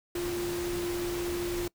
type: tone in noise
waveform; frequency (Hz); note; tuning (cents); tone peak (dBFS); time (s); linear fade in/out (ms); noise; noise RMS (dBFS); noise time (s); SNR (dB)
sine; 349.2; F4; 0; -30; 0.15-1.68; 5; pink; -38; 0.15-1.68; +5
effects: noise-tail reverb RT60 0.1 s tail -22 dB re dry